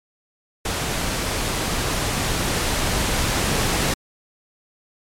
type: noise with level ramp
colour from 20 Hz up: pink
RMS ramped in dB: -24 to -20 dBFS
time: 0.65-3.94 s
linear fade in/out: 5 ms
effects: low-pass 11000 Hz 12 dB/octave + MP3 96 kbps